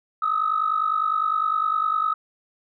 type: tone pair together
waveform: sine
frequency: 1244.5 / 1294.4 Hz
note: D#6 / E6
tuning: 0 / -32 cents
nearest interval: minor second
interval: 68 cents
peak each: -22 dBFS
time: 0.22-2.14 s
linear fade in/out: 5 ms
effects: tanh soft clip ceiling -13 dBFS